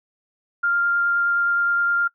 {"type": "tone with vibrato", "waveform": "sine", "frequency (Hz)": 1396.9, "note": "F6", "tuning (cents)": 0, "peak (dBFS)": -17, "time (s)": [0.63, 2.08], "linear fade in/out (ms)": 10, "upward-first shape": "triangle", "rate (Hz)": 9.6, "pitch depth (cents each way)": 9, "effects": ["noise-tail reverb RT60 0.1 s tail -23 dB re dry"]}